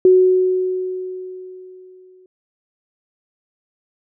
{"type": "tone with exponential decay", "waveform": "sine", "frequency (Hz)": 370, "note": "F#4", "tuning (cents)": 0, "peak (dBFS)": -6, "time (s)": [0.05, 2.26], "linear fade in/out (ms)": 2, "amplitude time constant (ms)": 480, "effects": []}